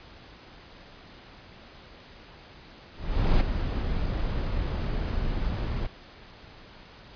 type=noise with ADSR envelope; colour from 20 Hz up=brown; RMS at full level=-19 dBFS; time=2.96-5.87 s; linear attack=450 ms; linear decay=4 ms; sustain=-9 dB; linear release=9 ms; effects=pink hiss -49 dBFS RMS until 7.15 s + resampled to 11025 Hz